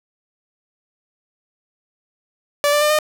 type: tone with pitch steps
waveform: sawtooth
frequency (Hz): 580 / 589.8 / 599.8 / 609.9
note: D5 / D5 / D5 / D#5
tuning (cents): -22 / +7 / +36 / -35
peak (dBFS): -10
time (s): 2.64-2.988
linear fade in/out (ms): 0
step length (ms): 87
effects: none